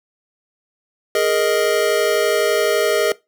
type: chord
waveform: square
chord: Ab suspended second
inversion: none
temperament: just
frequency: 415.3 / 467.2 / 623 Hz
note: Ab4 / Bb4 / Eb5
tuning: 0 / +4 / +2 cents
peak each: -20 dBFS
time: 1.15-3.12 s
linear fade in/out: 2 ms
effects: noise-tail reverb RT60 0.2 s tail -20 dB re dry